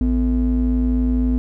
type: ring-modulated tone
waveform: triangle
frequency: 98 Hz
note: G2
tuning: in tune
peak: -10 dBFS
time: 0.01-1.38 s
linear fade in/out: 0 ms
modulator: 154 Hz
effects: none